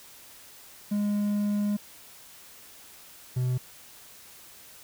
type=tone pair in turn; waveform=triangle; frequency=206.1 / 126.3 Hz; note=G#3 / B2; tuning=-13 / +39 cents; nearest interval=minor sixth; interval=848 cents; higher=first; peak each=-22 dBFS; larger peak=neither; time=0.91-1.77 / 3.36-3.58 s; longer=first; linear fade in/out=10 ms; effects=white hiss -50 dBFS RMS until 4.83 s

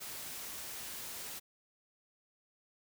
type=noise; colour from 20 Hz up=white; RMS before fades=-44 dBFS; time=0-1.4 s; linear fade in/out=20 ms; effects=none

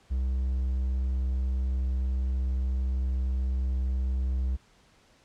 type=tone; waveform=triangle; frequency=64.4 Hz; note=C2; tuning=27 cents flat; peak=-23 dBFS; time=0.1-4.57 s; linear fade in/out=20 ms; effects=pink hiss -61 dBFS RMS until 5.24 s + low-pass 7000 Hz 12 dB/octave

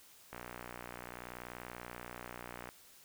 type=click train; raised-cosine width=0.5 ms; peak=-29 dBFS; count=144; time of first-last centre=0.33-2.69 s; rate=60.6 Hz; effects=white hiss -60 dBFS RMS until 3.04 s

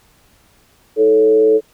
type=tone with frequency modulation; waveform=sine; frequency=437.6 Hz; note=A4; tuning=9 cents flat; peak=-8 dBFS; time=0.96-1.61 s; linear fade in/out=50 ms; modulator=118 Hz; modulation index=0.47; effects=pink hiss -53 dBFS RMS until 1.73 s

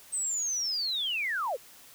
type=linear sweep; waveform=sine; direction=down; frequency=8340 to 420 Hz; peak=-28 dBFS; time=0.12-1.57 s; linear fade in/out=20 ms; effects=white hiss -53 dBFS RMS until 1.94 s

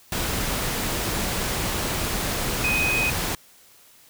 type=tone in noise; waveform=sine; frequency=2508 Hz; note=D#7; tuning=13 cents sharp; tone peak=-21 dBFS; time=2.64-3.1 s; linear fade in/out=2 ms; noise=pink; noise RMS=-26 dBFS; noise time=0.12-3.35 s; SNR=+2 dB; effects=white hiss -53 dBFS RMS until 4.09 s

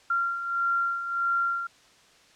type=beating tone pair; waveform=sine; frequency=1379 / 1380.6 Hz; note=F6 / F6; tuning=-22 / -20 cents; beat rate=1.6 Hz; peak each=-32 / -25 dBFS; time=0.1-1.67 s; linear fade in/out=5 ms; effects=white hiss -57 dBFS RMS until 2.35 s + low-pass 6000 Hz 12 dB/octave

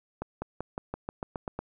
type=accelerating click train; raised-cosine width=1 ms; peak=-19 dBFS; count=10; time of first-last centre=0.22-1.59 s; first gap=200 ms; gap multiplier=0.93; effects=none

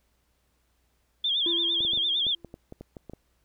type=tone with vibrato; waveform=sine; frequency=3400 Hz; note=G#7; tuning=40 cents sharp; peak=-23 dBFS; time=1.24-2.35 s; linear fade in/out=5 ms; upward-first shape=sine; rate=8.8 Hz; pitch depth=110 cents each way
type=tone with exponential decay; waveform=triangle; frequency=339.5 Hz; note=F4; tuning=49 cents flat; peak=-27 dBFS; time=1.46-2.57 s; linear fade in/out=2 ms; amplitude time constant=240 ms
type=clicks; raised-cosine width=2 ms; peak=-27 dBFS; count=12; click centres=1.806 / 1.85 / 1.934 / 1.975 / 2.267 / 2.447 / 2.541 / 2.724 / 2.81 / 2.968 / 3.097 / 3.135 s
effects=added 60 Hz sine -70 dBFS peak until 3.44 s + pink hiss -72 dBFS RMS until 3.44 s

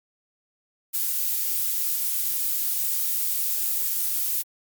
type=noise; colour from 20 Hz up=violet; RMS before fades=-25 dBFS; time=0.93-4.43 s; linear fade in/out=20 ms; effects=Opus 48 kbps

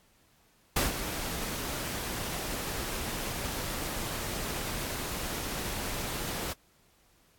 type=noise with ADSR envelope; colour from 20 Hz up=pink; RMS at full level=-25 dBFS; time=0.76-6.54 s; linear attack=6 ms; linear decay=150 ms; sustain=-10 dB; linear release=22 ms; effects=pink hiss -65 dBFS RMS until 7.38 s + AAC 64 kbps

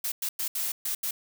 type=noise bursts at uneven times; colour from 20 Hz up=blue; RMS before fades=-30 dBFS; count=6; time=0.04-0.12 / 0.22-0.29 / 0.39-0.48 / 0.55-0.72 / 0.85-0.95 / 1.03-1.11 s; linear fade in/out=5 ms; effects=none

